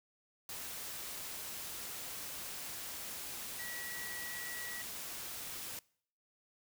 sine tone in noise, 1934 Hz, B6, 37 cents flat, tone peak -44 dBFS, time 3.59-4.82 s, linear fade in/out 2 ms, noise white, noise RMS -44 dBFS, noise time 0.49-5.79 s, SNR -3 dB, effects noise-tail reverb RT60 0.6 s tail -24 dB re dry

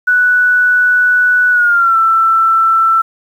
sine tone with pitch glide, 1480 to 1333.9 Hz, F#6 to E6, 0 to +20 cents, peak -7 dBFS, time 0.07-3.02 s, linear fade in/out 10 ms, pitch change -180 cents, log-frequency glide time 1.51-1.97 s, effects 7-bit

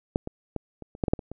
clicks, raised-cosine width 2 ms, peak -9 / -19 / -16 / -26 / -29 / -11 / -12 / -7 / -24 / -23 dBFS, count 10, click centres 0.159 / 0.274 / 0.563 / 0.823 / 0.951 / 1.038 / 1.082 / 1.135 / 1.192 / 1.316 s, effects none

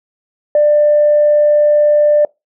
sine tone, 594 Hz, D5, 20 cents sharp, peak -6 dBFS, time 0.55-2.25 s, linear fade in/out 2 ms, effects noise-tail reverb RT60 0.2 s tail -24 dB re dry + tanh soft clip ceiling -2 dBFS

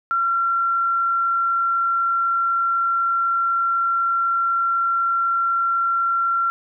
sine tone, 1366 Hz, F6, 39 cents flat, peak -17 dBFS, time 0.11-6.5 s, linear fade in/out 0 ms, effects none

